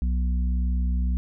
harmonic tone, 61.8 Hz, B1, 2 cents sharp, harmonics 1 / 3 / 4, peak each -21 / -33 / -39 dBFS, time 0.02-1.17 s, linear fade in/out 0 ms, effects none

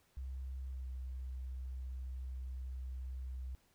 sine tone with pitch glide, 65.41 to 64.14 Hz, C2 to C2, 0 to -34 cents, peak -40 dBFS, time 0.17-3.55 s, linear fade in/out 0 ms, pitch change -34 cents, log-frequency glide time 0.67-0.88 s, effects pink hiss -72 dBFS RMS until 3.74 s

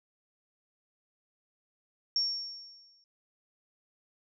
sine tone with exponential decay, 5500 Hz, F8, 27 cents flat, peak -24 dBFS, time 2.16-3.04 s, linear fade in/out 1 ms, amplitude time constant 190 ms, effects none

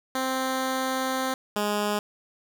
10% pulse tone pair in turn, 261.6 / 207.6 Hz, C4 / G#3, 0 / 0 cents, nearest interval major third, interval 400 cents, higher first, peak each -17 / -16 dBFS, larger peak second, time 0.15-1.34 / 1.56-1.99 s, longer first, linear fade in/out 2 ms, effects none

